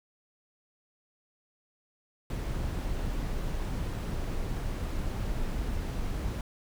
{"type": "noise", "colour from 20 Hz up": "brown", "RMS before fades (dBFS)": -32, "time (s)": [2.3, 6.41], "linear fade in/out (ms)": 2, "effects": []}